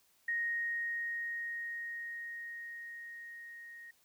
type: tone with level ramp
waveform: sine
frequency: 1868 Hz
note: A#6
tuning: 3 cents sharp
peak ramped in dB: -31 to -48 dBFS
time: 0.28-3.91 s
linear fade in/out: 5 ms
effects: white hiss -70 dBFS RMS until 4.04 s